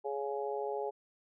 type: harmonic tone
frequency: 139.5 Hz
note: C#3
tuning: 11 cents sharp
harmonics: 3 / 4 / 5 / 6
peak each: -36 / -40 / -43 / -40 dBFS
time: 0.04-0.91 s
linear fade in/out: 20 ms
effects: none